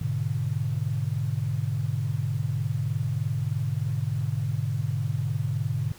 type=chord; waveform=sine; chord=G# diminished; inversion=none; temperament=equal; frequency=103.83 / 123.47 / 146.83 Hz; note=G#2 / B2 / D3; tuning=0 / 0 / 0 cents; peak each=-29 dBFS; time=0.01-5.92 s; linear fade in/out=5 ms; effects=pink hiss -50 dBFS RMS until 5.98 s